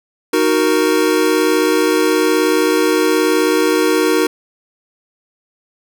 square chord, D# minor, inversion none, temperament equal, 311.1 / 370 / 466.2 Hz, D#4 / F#4 / A#4, 0 / 0 / 0 cents, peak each -17 dBFS, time 0.33-4.27 s, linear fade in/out 5 ms, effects none

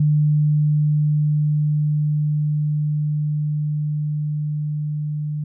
sine tone with level ramp, 150 Hz, D3, 37 cents sharp, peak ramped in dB -13 to -22 dBFS, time 0-5.44 s, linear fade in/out 5 ms, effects none

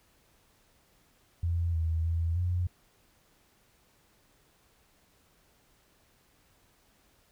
sine tone with pitch steps, 85 / 81.3 / 83.2 / 88.9 Hz, F2 / E2 / E2 / F2, -46 / -23 / +17 / +31 cents, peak -26 dBFS, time 1.43-2.67 s, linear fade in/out 5 ms, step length 310 ms, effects pink hiss -66 dBFS RMS until 7.31 s

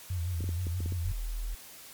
sine tone with vibrato, 87.31 Hz, F2, in tune, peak -29 dBFS, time 0.1-1.12 s, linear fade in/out 5 ms, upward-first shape sine, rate 6.3 Hz, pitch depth 91 cents each way
clicks, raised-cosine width 3 ms, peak -26 dBFS, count 7, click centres 0.407 / 0.441 / 0.491 / 0.669 / 0.805 / 0.86 / 0.923 s
sine tone, 40.34 Hz, E1, 37 cents flat, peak -31 dBFS, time 1.04-1.55 s, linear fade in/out 10 ms
effects white hiss -49 dBFS RMS until 1.93 s + MP3 96 kbps

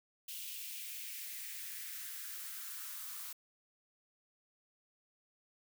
blue noise with high-pass filter sweep, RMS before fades -45 dBFS, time 0.28-3.33 s, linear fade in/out 5 ms, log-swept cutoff 2900 to 1100 Hz, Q 2.8, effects none

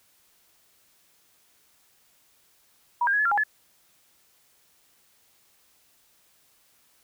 sine tone with pitch steps, 962 / 1601 / 1670 / 1715 / 1381 / 821 / 1716 Hz, B5 / G6 / G#6 / A6 / F6 / G#5 / A6, -46 / +36 / +9 / -45 / -20 / -20 / -44 cents, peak -20 dBFS, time 3.01-3.437 s, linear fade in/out 5 ms, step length 61 ms, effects white hiss -63 dBFS RMS until 7.03 s

